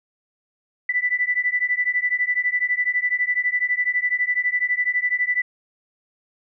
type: beating tone pair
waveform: sine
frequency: 1975.5 / 1987.5 Hz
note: B6 / B6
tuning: 0 / +10 cents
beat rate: 12 Hz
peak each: -22 dBFS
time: 0.89-5.42 s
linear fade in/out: 5 ms
effects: none